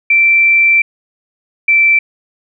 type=tone pair in turn; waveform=sine; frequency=2343 / 2335 Hz; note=D7 / D7; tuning=-5 / -11 cents; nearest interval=unison; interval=6 cents; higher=first; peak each=-6 dBFS; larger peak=neither; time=0.1-0.82 / 1.68-1.99 s; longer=first; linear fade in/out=5 ms; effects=none